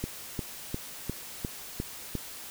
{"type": "click train", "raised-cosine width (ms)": 3, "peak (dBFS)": -18, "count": 7, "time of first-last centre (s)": [0.04, 2.153], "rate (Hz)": 2.84, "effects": ["white hiss -43 dBFS RMS until 2.5 s"]}